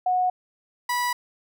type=tone pair in turn; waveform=sine / 30% pulse; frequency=732 / 978.9 Hz; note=F#5 / B5; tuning=-19 / -16 cents; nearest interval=perfect fourth; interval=503 cents; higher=second; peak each=-19 / -20 dBFS; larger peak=first; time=0.06-0.3 / 0.89-1.13 s; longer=neither; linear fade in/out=5 ms; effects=none